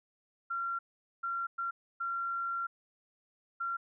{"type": "tone bursts at uneven times", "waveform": "sine", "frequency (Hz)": 1373, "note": "F6", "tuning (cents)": -30, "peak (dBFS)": -32, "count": 5, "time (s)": [[0.5, 0.79], [1.23, 1.47], [1.58, 1.71], [2, 2.67], [3.6, 3.77]], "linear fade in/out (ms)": 10, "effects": []}